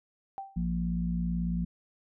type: tone with exponential decay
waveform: sine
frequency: 781 Hz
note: G5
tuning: 7 cents flat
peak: -32 dBFS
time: 0.38-0.65 s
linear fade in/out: 0 ms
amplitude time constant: 57 ms
type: harmonic tone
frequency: 58.27 Hz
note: A#1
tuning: in tune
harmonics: 1 / 3 / 4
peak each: -33 / -29 / -38 dBFS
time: 0.56-1.65 s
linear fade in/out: 10 ms
effects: none